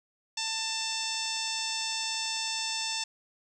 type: harmonic tone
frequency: 891 Hz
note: A5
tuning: 22 cents sharp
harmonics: 1 / 2 / 3 / 4 / 5 / 6 / 7 / 8 / 9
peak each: -40 / -44 / -38 / -37 / -40 / -35 / -41 / -42 / -42 dBFS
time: 0.37-3.04 s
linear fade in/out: 5 ms
effects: 10-bit